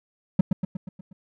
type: tone with echo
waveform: triangle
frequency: 185 Hz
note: F#3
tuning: in tune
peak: -10 dBFS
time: 0.39-0.41 s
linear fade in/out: 5 ms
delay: 120 ms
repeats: 6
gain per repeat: -5 dB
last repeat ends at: 1.13 s
effects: none

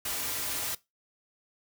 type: noise with comb filter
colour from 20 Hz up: white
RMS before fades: -33 dBFS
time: 0.05-0.75 s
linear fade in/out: 5 ms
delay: 5.4 ms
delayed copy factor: -0.6
effects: noise-tail reverb RT60 0.2 s tail -19 dB re dry

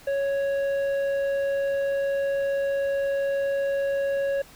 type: tone with tanh clipping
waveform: sine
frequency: 554.4 Hz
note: C#5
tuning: in tune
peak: -24 dBFS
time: 0.07-4.42 s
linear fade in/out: 5 ms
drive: 8 dB
effects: pink hiss -50 dBFS RMS until 4.55 s

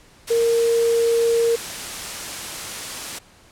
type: tone in noise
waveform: sine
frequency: 463.8 Hz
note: A#4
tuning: 9 cents flat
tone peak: -15 dBFS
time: 0.3-1.56 s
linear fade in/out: 10 ms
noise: white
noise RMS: -30 dBFS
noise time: 0.27-3.19 s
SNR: +12 dB
effects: pink hiss -51 dBFS RMS until 3.51 s + low-pass 10000 Hz 12 dB/octave

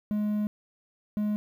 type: tone pair in turn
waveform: triangle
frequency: 209.8 / 209.8 Hz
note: G#3 / G#3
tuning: +18 / +18 cents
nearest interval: unison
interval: 0 cents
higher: neither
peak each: -23 dBFS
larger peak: neither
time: 0.11-0.47 / 1.17-1.36 s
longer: first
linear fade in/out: 0 ms
effects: 10-bit

